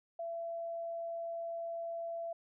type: tone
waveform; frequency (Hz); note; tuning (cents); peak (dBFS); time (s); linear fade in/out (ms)
sine; 672; E5; +33; -37; 0.19-2.33; 5
effects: none